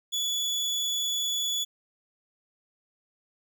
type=tone; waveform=30% pulse; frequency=3425 Hz; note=A7; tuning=47 cents flat; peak=-24 dBFS; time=0.12-1.65 s; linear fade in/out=20 ms; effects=none